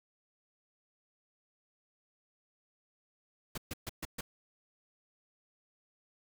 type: noise bursts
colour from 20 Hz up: pink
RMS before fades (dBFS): -39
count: 5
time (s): 3.55-4.21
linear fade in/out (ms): 5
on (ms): 28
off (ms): 130
effects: none